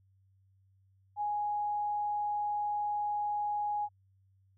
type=tone; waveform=sine; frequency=830.6 Hz; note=G#5; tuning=in tune; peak=-30 dBFS; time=1.16-3.89 s; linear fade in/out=50 ms; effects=added 96 Hz sine -64 dBFS peak until 4.57 s